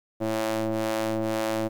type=ring-modulated tone; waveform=sawtooth; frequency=110 Hz; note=A2; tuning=in tune; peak=-18 dBFS; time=0.2-1.69 s; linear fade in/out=20 ms; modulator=441 Hz; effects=10-bit